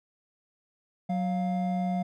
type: tone pair together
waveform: triangle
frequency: 185.35 / 702 Hz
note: F#3 / F5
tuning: +3 / +9 cents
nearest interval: octave + major seventh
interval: 2306 cents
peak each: -25 / -30 dBFS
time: 1.09-2.03 s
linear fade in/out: 10 ms
effects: none